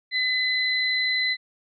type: tone pair together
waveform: sine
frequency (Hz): 2018 / 4036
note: B6 / B7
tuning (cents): +37 / +37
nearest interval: octave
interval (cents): 1200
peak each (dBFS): -23 / -25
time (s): 0.11-1.37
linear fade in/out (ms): 50
effects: none